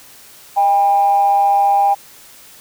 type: tone with amplitude modulation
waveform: sine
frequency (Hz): 802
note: G5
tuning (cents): +39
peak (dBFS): -7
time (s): 0.56-1.95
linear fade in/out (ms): 20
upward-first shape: sine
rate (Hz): 181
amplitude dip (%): 50
effects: tanh soft clip ceiling -3 dBFS + white hiss -42 dBFS RMS until 2.6 s